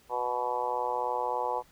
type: harmonic tone with a mistuned harmonic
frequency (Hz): 123.47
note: B2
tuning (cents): 0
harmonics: 3 / 4 / 5 / 6 / 7 / 8 / 9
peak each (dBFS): -43 / -34 / -39 / -37 / -32 / -34 / -42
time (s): 0.09-1.63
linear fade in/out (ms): 50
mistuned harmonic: 9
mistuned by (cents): +18
effects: pink hiss -61 dBFS RMS until 1.71 s